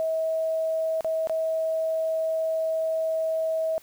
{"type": "tone with dropouts", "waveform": "sine", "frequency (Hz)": 643, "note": "E5", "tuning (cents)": -43, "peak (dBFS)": -23, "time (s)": [0, 3.78], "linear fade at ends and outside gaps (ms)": 0, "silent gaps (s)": [[1.008, 1.046], [1.272, 1.296]], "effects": ["white hiss -54 dBFS RMS until 3.82 s"]}